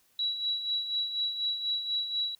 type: tone with tremolo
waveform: sine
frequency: 3908 Hz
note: B7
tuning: 19 cents flat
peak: -26 dBFS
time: 0.19-2.35 s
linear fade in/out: 2 ms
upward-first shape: sine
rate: 4.1 Hz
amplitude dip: 60%
effects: white hiss -67 dBFS RMS until 2.39 s